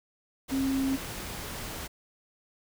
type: tone in noise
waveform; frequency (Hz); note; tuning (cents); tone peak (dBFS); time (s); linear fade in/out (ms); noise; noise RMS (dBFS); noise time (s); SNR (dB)
sine; 268.6; C4; +46; -25; 0.51-0.97; 20; pink; -38; 0.48-1.88; +10
effects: none